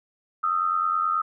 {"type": "tone pair together", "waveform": "sine", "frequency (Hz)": [1244.5, 1334], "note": ["D#6", "E6"], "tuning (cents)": [0, 20], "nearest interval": "minor second", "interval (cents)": 120, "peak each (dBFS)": [-23, -25], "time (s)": [0.43, 1.22], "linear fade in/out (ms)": 10, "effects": []}